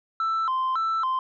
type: tone with vibrato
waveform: sine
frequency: 1174.7 Hz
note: D6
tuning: in tune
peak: -20 dBFS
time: 0.2-1.19 s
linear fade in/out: 2 ms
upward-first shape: square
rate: 1.8 Hz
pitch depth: 210 cents each way
effects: tanh soft clip ceiling -21 dBFS